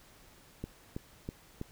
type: click train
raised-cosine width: 3 ms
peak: -24 dBFS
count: 4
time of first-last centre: 0.64-1.614 s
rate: 3.08 Hz
effects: pink hiss -59 dBFS RMS until 1.71 s